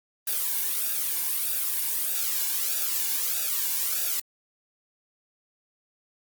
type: noise with flanger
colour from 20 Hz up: blue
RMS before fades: -27 dBFS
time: 0.27-4.2 s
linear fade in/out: 5 ms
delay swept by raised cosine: 0.94 to 1.59 ms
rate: 1.6 Hz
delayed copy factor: -0.7
effects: Opus 32 kbps